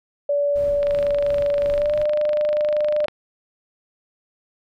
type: tone with pitch glide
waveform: sine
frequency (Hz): 575 to 598.7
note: D5 to D5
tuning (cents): -37 to +33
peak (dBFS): -17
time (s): 0.29-3.06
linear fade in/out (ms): 5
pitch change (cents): +70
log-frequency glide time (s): 1.71-1.97
type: noise with tremolo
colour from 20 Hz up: brown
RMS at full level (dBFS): -34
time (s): 0.55-2.04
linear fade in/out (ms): 10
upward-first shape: sine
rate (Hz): 2.8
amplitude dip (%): 55
type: click train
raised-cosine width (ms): 0.3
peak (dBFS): -17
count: 58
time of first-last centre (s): 0.83-3.083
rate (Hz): 25.3
effects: none